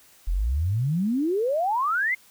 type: exponential sweep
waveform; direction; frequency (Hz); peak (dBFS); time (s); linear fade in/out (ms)
sine; up; 38.69 to 2158; -21; 0.27-2.15; 10
effects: white hiss -55 dBFS RMS until 2.3 s